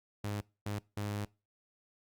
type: tone bursts at uneven times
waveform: sawtooth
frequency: 103.1 Hz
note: G#2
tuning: 12 cents flat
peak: -31 dBFS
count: 3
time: 0.24-0.41 / 0.66-0.79 / 0.97-1.25 s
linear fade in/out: 5 ms
effects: noise-tail reverb RT60 0.3 s tail -24 dB re dry + Opus 48 kbps